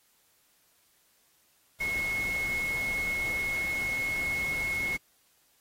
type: tone in noise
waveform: sine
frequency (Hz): 2174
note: C#7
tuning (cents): -34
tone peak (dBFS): -28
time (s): 1.8-4.97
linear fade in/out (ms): 10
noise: pink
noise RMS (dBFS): -41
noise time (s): 1.8-4.97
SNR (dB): +10
effects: white hiss -67 dBFS RMS until 5.6 s + AAC 48 kbps